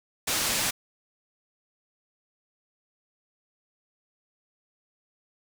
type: low-pass noise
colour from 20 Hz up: white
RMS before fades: -27 dBFS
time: 0.27-0.71 s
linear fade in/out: 10 ms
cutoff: 9400 Hz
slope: 12 dB/octave
effects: none